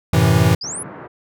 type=chord; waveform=square; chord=F# half-diminished seventh; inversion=none; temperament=equal; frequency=92.5 / 110 / 130.81 / 164.81 Hz; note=F#2 / A2 / C3 / E3; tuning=0 / 0 / 0 / 0 cents; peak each=-19 / -17 / -19 / -17 dBFS; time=0.13-0.55 s; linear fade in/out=5 ms
type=exponential sweep; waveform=sine; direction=up; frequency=4709 to 11175 Hz; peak=-25 dBFS; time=0.61-0.83 s; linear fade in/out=5 ms
type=band-pass noise; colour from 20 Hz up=pink; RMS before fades=-35 dBFS; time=0.63-1.08 s; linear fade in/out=20 ms; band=110 to 1600 Hz; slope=24 dB/octave
effects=none